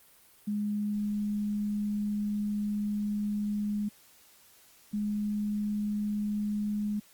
sine tone pair in turn, 207.7 / 208.5 Hz, G#3 / G#3, 0 / +7 cents, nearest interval unison, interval 7 cents, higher second, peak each -28 dBFS, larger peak neither, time 0.47-3.89 / 4.93-7 s, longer first, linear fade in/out 10 ms, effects white hiss -59 dBFS RMS until 7.13 s + Opus 32 kbps

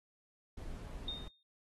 brown noise, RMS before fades -45 dBFS, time 0.57-1.28 s, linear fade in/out 5 ms
sine tone with exponential decay, 3676 Hz, A#7, 25 cents flat, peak -35 dBFS, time 1.08-1.43 s, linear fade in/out 2 ms, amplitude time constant 74 ms
effects AAC 32 kbps

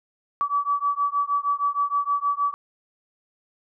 sine beating tone pair, 1144 / 1150.4 Hz, D6 / D6, -46 / -36 cents, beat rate 6.4 Hz, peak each -24 dBFS, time 0.41-2.54 s, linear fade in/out 0 ms, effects none

